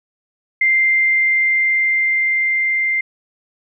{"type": "tone with level ramp", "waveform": "sine", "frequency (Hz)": 2093, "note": "C7", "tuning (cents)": 0, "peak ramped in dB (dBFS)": [-11, -15], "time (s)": [0.61, 3.01], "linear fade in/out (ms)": 5, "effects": []}